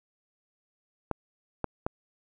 clicks, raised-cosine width 1 ms, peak -14 dBFS, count 3, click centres 1.113 / 1.643 / 1.865 s, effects none

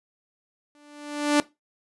sawtooth tone with exponential growth, 293.7 Hz, D4, in tune, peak -11 dBFS, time 0.75-1.4 s, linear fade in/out 1 ms, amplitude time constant 140 ms, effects noise-tail reverb RT60 0.2 s tail -18 dB re dry + resampled to 24000 Hz

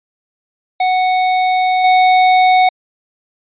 square tone with level steps, 740 Hz, F#5, in tune, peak -12 / -8 dBFS, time 0.8-2.69 s, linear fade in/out 5 ms, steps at 1.84 s, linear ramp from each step 5 ms, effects resampled to 8000 Hz

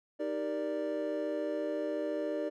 triangle chord, Eb major seventh, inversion none, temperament equal, 311.1 / 392 / 466.2 / 587.3 Hz, Eb4 / G4 / Bb4 / D5, 0 / 0 / 0 / 0 cents, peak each -35 / -38 / -38 / -33 dBFS, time 0.19-2.5 s, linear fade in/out 20 ms, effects none

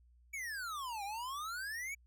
square exponential two-way sweep, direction down then up, 2307 to 780 to 2307 Hz, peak -40 dBFS, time 0.33-1.95 s, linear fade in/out 10 ms, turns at 1.04 s, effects added 60 Hz sine -62 dBFS peak until 2.06 s

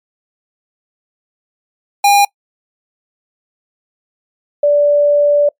square / sine tone pair in turn, 810 / 582.6 Hz, G#5 / D5, -43 / -14 cents, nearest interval tritone, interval 571 cents, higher first, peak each -7 dBFS, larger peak neither, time 2.04-2.25 / 4.63-5.49 s, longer second, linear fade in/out 5 ms, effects noise-tail reverb RT60 0.1 s tail -24 dB re dry + MP3 96 kbps

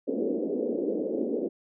white band-pass noise, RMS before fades -29 dBFS, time 0.07-1.49 s, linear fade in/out 20 ms, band 220 to 510 Hz, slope 48 dB/octave, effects none

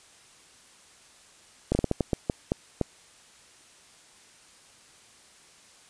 slowing click train, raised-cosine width 2 ms, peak -10 dBFS, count 10, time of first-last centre 1.72-2.813 s, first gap 30 ms, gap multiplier 1.33, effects white hiss -55 dBFS RMS until 5.89 s + resampled to 22050 Hz

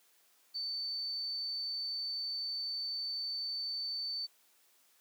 sine tone, 4536 Hz, C#8, 39 cents sharp, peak -35 dBFS, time 0.54-4.27 s, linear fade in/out 20 ms, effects white hiss -68 dBFS RMS until 5 s + high-pass 300 Hz 12 dB/octave

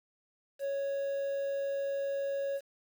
triangle tone with quantisation, 554.4 Hz, C#5, in tune, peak -29 dBFS, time 0.59-2.61 s, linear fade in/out 50 ms, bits 9, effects none

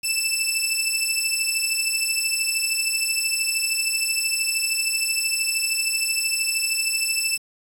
15% pulse beating tone pair, 2637 / 2650 Hz, E7 / E7, 0 / +9 cents, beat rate 13 Hz, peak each -17 dBFS, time 0.03-7.38 s, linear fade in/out 20 ms, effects 7-bit

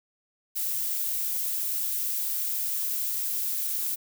violet noise, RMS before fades -29 dBFS, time 0.55-3.96 s, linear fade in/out 20 ms, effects none

